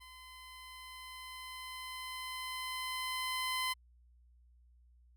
15% pulse tone with level ramp, 1025 Hz, C6, 36 cents flat, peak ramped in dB -46 to -26 dBFS, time 0-3.74 s, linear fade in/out 20 ms, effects added 60 Hz sine -61 dBFS peak until 5.16 s

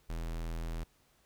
square tone, 41.2 Hz, E1, in tune, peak -36 dBFS, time 0.09-0.84 s, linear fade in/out 10 ms, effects pink hiss -69 dBFS RMS until 1.25 s

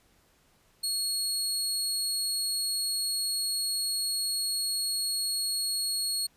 25% pulse tone, 4326 Hz, C#8, 43 cents flat, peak -23 dBFS, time 0.83-6.27 s, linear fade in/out 10 ms, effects pink hiss -65 dBFS RMS until 6.36 s + resampled to 32000 Hz

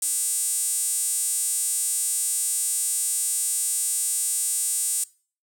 sawtooth tone with high-pass filter, 300 Hz, D4, 37 cents sharp, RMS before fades -25 dBFS, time 0.02-5.04 s, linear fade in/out 5 ms, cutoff 8500 Hz, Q 4.8, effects noise-tail reverb RT60 0.4 s tail -21 dB re dry

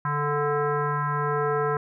sine tone with frequency modulation, 440 Hz, A4, in tune, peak -22 dBFS, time 0.05-1.77 s, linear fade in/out 2 ms, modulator 293 Hz, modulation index 3.6, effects none

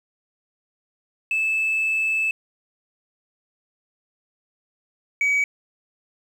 sine tone pair in turn, 2621 / 2270 Hz, E7 / C#7, -11 / +41 cents, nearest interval major second, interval 248 cents, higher first, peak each -18 / -15 dBFS, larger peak second, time 1.31-2.31 / 5.21-5.44 s, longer first, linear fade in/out 2 ms, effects tanh soft clip ceiling -16 dBFS + 8-bit

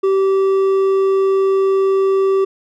sine tone with hard clipping, 387 Hz, G4, 22 cents flat, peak -13 dBFS, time 0.03-2.45 s, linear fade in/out 10 ms, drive 5 dB, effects none

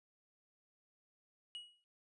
triangle tone with exponential decay, 2906 Hz, F#7, 32 cents flat, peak -40 dBFS, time 1.55-1.84 s, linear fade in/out 0 ms, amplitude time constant 62 ms, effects resampled to 24000 Hz

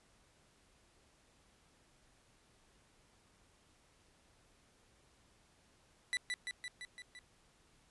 30% pulse tone with echo, 1975.5 Hz, B6, in tune, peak -30 dBFS, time 6.13-6.17 s, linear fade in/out 0 ms, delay 170 ms, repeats 6, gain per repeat -3 dB, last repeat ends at 7.19 s, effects pink hiss -69 dBFS RMS until 7.9 s + resampled to 24000 Hz

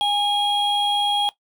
triangle tone pair together, 821 / 3288 Hz, G#5 / G#7, -20 / -18 cents, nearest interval 2 octaves, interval 2402 cents, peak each -19 dBFS, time 0.01-1.29 s, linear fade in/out 0 ms, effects noise-tail reverb RT60 0.1 s tail -17 dB re dry

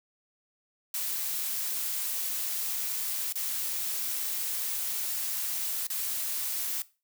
blue noise with dropouts, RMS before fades -32 dBFS, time 0.94-6.82 s, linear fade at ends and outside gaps 2 ms, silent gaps 3.325-3.355 / 5.869-5.901 s, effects noise-tail reverb RT60 0.3 s tail -18 dB re dry

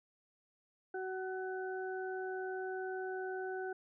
harmonic tone, 375.1 Hz, F#4, 24 cents sharp, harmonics 1 / 2 / 4, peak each -39 / -44 / -45 dBFS, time 0.94-3.73 s, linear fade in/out 5 ms, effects none

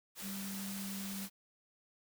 sine tone in noise, 196 Hz, G3, in tune, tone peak -41 dBFS, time 0.21-1.29 s, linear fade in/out 50 ms, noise white, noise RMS -45 dBFS, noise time 0.15-1.3 s, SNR +1 dB, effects none

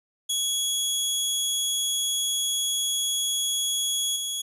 20% pulse tone with level steps, 3346 Hz, G#7, 12 cents sharp, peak -18 / -22 dBFS, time 0.29-4.42 s, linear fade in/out 10 ms, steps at 4.16 s, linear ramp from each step 2 ms, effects none

